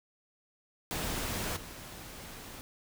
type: noise with level steps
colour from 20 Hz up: pink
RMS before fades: -35 / -46 dBFS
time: 0.91-2.61 s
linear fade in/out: 0 ms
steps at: 1.56 s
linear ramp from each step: 10 ms
effects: none